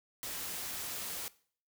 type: noise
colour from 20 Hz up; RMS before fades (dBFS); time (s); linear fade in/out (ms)
white; -40; 0.23-1.28; 0
effects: noise-tail reverb RT60 0.5 s tail -20 dB re dry